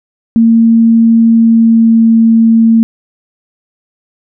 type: tone with pitch glide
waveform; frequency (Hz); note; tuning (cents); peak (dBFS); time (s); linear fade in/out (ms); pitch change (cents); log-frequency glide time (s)
sine; 228.2 to 226.6; A#3 to A#3; -37 to -49; -3; 0.36-2.83; 0; -12; 1.28-2.08
effects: none

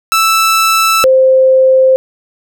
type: tone pair in turn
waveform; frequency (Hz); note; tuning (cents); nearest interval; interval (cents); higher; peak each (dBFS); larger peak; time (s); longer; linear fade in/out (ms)
sawtooth / sine; 1320 / 523.2; E6 / C5; +2 / 0; octave + major third; 1602; first; -4; neither; 0.12-1.04 / 1.04-1.96; neither; 0
effects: none

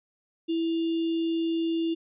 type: tone with sample-and-hold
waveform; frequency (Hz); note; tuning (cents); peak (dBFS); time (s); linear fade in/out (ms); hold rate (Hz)
sine; 329.6; E4; 0; -24; 0.48-1.95; 20; 3150
effects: resampled to 8000 Hz

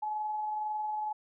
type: tone with amplitude modulation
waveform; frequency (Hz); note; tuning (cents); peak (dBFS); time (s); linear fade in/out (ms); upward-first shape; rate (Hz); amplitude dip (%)
sine; 852; G#5; +44; -30; 0.02-1.13; 10; sine; 22; 25
effects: none

